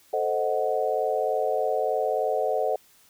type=chord; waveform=sine; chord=A diminished seventh; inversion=none; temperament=equal; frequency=440 / 523.3 / 622.3 / 740 Hz; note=A4 / C5 / Eb5 / Gb5; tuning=0 / 0 / 0 / 0 cents; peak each=-28 dBFS; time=0.13-2.76 s; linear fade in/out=5 ms; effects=white hiss -58 dBFS RMS until 3.09 s